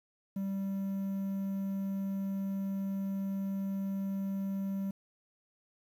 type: tone with quantisation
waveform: triangle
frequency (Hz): 195.1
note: G3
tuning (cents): -8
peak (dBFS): -30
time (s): 0.36-4.91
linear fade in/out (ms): 5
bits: 10
effects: none